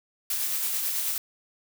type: noise with tremolo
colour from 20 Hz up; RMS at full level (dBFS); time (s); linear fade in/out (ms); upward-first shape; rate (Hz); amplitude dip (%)
blue; -27; 0.3-1.18; 2; sine; 9.2; 30
effects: none